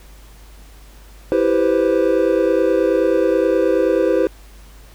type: chord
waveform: triangle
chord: C major seventh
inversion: first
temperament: equal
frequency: 329.6 / 392 / 493.9 / 523.3 Hz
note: E4 / G4 / B4 / C5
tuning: 0 / 0 / 0 / 0 cents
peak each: -17 dBFS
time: 1.32-4.27 s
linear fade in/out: 0 ms
effects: added 50 Hz sine -40 dBFS peak until 4.94 s + pink hiss -48 dBFS RMS until 4.94 s